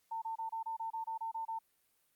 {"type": "tone bursts", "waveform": "sine", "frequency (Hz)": 900, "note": "A5", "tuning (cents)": 39, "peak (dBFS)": -36, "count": 11, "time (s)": [0.11, 1.59], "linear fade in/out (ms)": 10, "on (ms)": 110, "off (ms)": 27, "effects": ["white hiss -75 dBFS RMS until 2.15 s", "Opus 48 kbps"]}